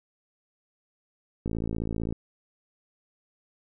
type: click train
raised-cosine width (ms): 3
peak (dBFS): -18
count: 38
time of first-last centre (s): 1.46-2.125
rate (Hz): 55.6
effects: none